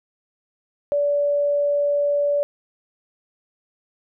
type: tone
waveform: sine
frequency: 577 Hz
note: D5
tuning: 31 cents flat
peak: -17 dBFS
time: 0.92-2.43 s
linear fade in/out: 0 ms
effects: none